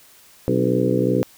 harmonic tone with a mistuned harmonic, 62.6 Hz, B1, 24 cents sharp, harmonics 2 / 3 / 4 / 5 / 6 / 7 / 8, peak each -24 / -24 / -24 / -24 / -24 / -24 / -24 dBFS, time 0.48-1.23 s, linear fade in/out 0 ms, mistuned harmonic 4, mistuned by +80 cents, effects white hiss -50 dBFS RMS until 1.37 s

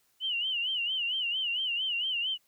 sine tone with vibrato, 2943 Hz, F#7, 10 cents flat, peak -28 dBFS, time 0.2-2.38 s, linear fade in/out 50 ms, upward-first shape sine, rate 4.4 Hz, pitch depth 120 cents each way, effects white hiss -70 dBFS RMS until 2.47 s

